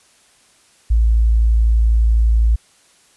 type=tone; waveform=sine; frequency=56 Hz; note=A1; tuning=31 cents sharp; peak=-10 dBFS; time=0.9-2.56 s; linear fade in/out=10 ms; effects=white hiss -53 dBFS RMS until 3.16 s + resampled to 24000 Hz